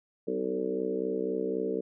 harmonic tone with a mistuned harmonic, 63.9 Hz, C2, 40 cents flat, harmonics 3 / 4 / 5 / 6 / 7 / 8 / 9, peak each -39 / -38 / -37 / -35 / -31 / -42 / -42 dBFS, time 0.27-1.81 s, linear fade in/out 10 ms, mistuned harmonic 5, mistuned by -29 cents, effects none

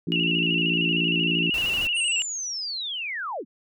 harmonic tone, 56.9 Hz, A#1, 41 cents flat, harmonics 3 / 4 / 5 / 6 / 7, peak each -27 / -34 / -30 / -32 / -38 dBFS, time 0.07-1.5 s, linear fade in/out 5 ms
sine tone with vibrato, 2794 Hz, F7, in tune, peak -22 dBFS, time 0.12-2.22 s, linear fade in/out 0 ms, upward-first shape square, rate 13 Hz, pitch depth 52 cents each way
pink noise, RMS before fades -37 dBFS, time 1.54-1.87 s, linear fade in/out 0 ms
sine linear sweep, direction down, 8960 to 173.4 Hz, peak -28 dBFS, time 1.94-3.45 s, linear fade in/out 50 ms
effects none

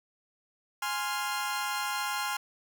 sawtooth chord, F minor, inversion first, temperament equal, 830.6 / 1046.5 / 1396.9 Hz, Ab5 / C6 / F6, 0 / 0 / 0 cents, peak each -31 dBFS, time 0.82-2.37 s, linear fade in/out 5 ms, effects none

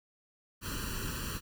pink noise with comb filter, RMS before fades -37 dBFS, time 0.61-1.41 s, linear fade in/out 50 ms, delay 0.69 ms, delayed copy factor +1, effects none

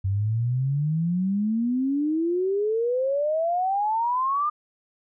sine exponential sweep, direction up, 94.3 to 1220 Hz, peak -21 dBFS, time 0.04-4.5 s, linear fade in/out 10 ms, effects none

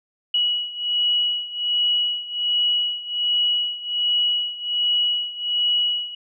sine beating tone pair, 2922 / 2923.3 Hz, F#7 / F#7, -22 / -22 cents, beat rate 1.3 Hz, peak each -21 / -24 dBFS, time 0.34-6.15 s, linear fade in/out 5 ms, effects none

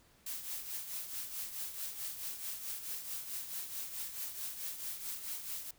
blue noise with tremolo, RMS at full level -39 dBFS, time 0.26-5.71 s, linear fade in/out 5 ms, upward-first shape triangle, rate 4.6 Hz, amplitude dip 65%, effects pink hiss -66 dBFS RMS until 5.78 s

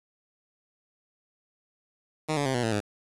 10% pulse tone with pitch steps, 155.56 / 143.48 / 132.33 / 122.05 / 112.57 / 103.82 Hz, D#3 / D3 / C3 / B2 / A2 / G#2, 0 / -40 / +20 / -20 / +40 / 0 cents, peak -17 dBFS, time 2.28-2.808 s, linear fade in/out 20 ms, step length 88 ms, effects resampled to 24000 Hz + 8-bit

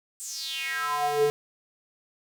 square tone with high-pass filter sweep, 146.6 Hz, D3, 3 cents flat, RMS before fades -28 dBFS, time 0.2-1.3 s, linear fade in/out 0 ms, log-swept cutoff 8300 to 350 Hz, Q 5.3, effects none

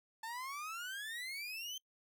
30% pulse exponential sweep, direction up, 881 to 3143 Hz, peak -39 dBFS, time 0.23-1.78 s, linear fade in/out 5 ms, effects noise-tail reverb RT60 0.1 s tail -24 dB re dry

